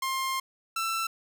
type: tone pair in turn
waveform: sawtooth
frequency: 1060 / 1335.5 Hz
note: C6 / E6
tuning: +22 / +22 cents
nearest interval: major third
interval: 400 cents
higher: second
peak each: -24 dBFS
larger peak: neither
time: 0.02-0.4 / 0.76-1.07 s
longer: first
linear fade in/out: 5 ms
effects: none